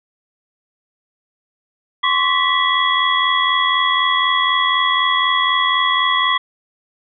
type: tone cluster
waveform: sine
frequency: 1047 / 1131 / 1966 / 3335 Hz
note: C6 / C#6 / B6 / G#7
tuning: +1 / +34 / -8 / +7 cents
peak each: -19 dBFS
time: 2.03-6.38 s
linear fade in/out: 10 ms
effects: none